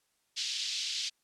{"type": "band-pass noise", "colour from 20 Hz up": "pink", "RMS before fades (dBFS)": -35, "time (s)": [0.36, 1.1], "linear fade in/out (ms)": 20, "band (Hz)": [3200, 5700], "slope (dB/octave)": 24, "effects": ["white hiss -75 dBFS RMS until 1.23 s", "low-pass 11000 Hz 12 dB/octave"]}